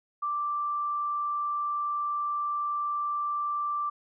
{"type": "tone", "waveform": "sine", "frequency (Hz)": 1174.7, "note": "D6", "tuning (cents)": 0, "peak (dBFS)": -27, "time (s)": [0.22, 3.9], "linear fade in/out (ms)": 10, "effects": []}